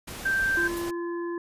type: noise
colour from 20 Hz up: pink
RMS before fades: -38 dBFS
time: 0.07-0.91 s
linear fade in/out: 10 ms
type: tone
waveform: sine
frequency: 1568 Hz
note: G6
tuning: in tune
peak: -22 dBFS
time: 0.25-0.68 s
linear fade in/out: 10 ms
type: harmonic tone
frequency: 343.4 Hz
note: F4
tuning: 29 cents flat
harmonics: 1 / 3 / 5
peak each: -29 / -39 / -43 dBFS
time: 0.57-1.38 s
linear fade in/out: 2 ms
type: noise with exponential decay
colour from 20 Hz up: violet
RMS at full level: -34 dBFS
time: 0.77-0.9 s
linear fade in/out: 0 ms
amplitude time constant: 28 ms
effects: resampled to 32000 Hz